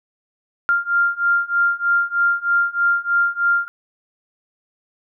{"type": "beating tone pair", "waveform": "sine", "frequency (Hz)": [1394, 1397.2], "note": ["F6", "F6"], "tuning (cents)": [-4, 0], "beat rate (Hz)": 3.2, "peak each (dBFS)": [-19, -18], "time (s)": [0.69, 3.68], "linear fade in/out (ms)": 0, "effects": []}